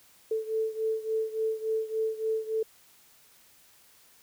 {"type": "beating tone pair", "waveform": "sine", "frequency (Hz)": [440, 443.5], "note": ["A4", "A4"], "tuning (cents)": [0, 14], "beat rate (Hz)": 3.5, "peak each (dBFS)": [-29, -32], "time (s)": [0.31, 2.63], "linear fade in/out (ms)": 5, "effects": ["white hiss -59 dBFS RMS until 4.22 s"]}